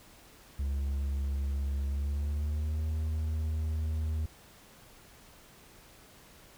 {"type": "tone with pitch glide", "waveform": "triangle", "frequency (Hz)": [69.3, 78.24], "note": ["C#2", "D#2"], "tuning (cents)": [0, 10], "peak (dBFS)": -27, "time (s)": [0.59, 4.26], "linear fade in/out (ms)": 5, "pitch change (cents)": 210, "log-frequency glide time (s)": [1.87, 2.86], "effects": ["pink hiss -56 dBFS RMS until 6.57 s"]}